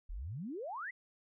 sine exponential sweep, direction up, 35.02 to 2093 Hz, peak -39 dBFS, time 0.09-0.91 s, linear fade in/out 10 ms, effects none

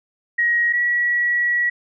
sine tone pair in turn, 1893 / 1928.3 Hz, A#6 / B6, +26 / -42 cents, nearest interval unison, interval 32 cents, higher second, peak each -15 / -16 dBFS, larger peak first, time 0.38-0.73 / 0.73-1.7 s, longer second, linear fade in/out 10 ms, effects none

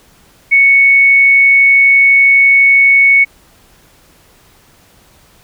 sine tone, 2217 Hz, C#7, in tune, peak -4 dBFS, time 0.51-3.25 s, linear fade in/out 20 ms, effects pink hiss -47 dBFS RMS until 5.43 s

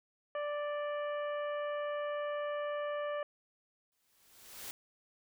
harmonic tone, 587.3 Hz, D5, in tune, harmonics 1 / 2 / 3 / 4 / 5, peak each -35 / -42 / -46 / -54 / -54 dBFS, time 0.35-3.23 s, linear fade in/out 2 ms
white noise with exponential growth, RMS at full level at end -42 dBFS, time 3.92-4.71 s, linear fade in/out 0 ms, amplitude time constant 170 ms
effects none

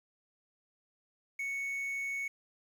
triangle tone with quantisation, 2217 Hz, C#7, in tune, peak -32 dBFS, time 1.39-2.28 s, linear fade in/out 5 ms, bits 10, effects none

